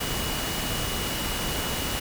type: tone in noise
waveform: sine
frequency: 2915 Hz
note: F#7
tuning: 26 cents flat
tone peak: -36 dBFS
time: 0-2 s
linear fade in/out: 10 ms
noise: pink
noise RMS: -29 dBFS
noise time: 0-2 s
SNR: -10 dB
effects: none